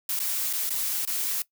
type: noise with dropouts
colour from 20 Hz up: blue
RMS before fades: -28 dBFS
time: 0.09-1.42 s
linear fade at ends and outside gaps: 2 ms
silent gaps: 0.192-0.2 / 0.529-0.534 / 0.694-0.704 / 1.052-1.074 s
effects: noise-tail reverb RT60 0.1 s tail -19 dB re dry